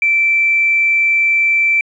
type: tone with tanh clipping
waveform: triangle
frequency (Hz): 2335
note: D7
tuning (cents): -11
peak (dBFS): -10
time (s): 0.02-1.81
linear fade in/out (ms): 2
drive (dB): 3
effects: resampled to 22050 Hz